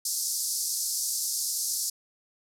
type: band-pass noise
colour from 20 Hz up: pink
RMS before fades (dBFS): -30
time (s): 0.05-1.9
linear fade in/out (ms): 5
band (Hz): 4800 to 13000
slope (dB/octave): 48
effects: none